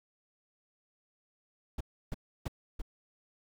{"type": "noise bursts", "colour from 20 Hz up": "brown", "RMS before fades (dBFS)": -35, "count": 4, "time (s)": [1.78, 2.818], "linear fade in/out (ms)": 5, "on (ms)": 27, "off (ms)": 310, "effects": []}